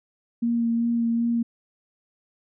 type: tone with vibrato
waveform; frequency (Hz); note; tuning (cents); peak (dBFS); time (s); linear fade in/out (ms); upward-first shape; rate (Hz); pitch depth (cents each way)
sine; 233.1; A#3; 0; -20; 0.42-1.43; 10; sine; 2.6; 15
effects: none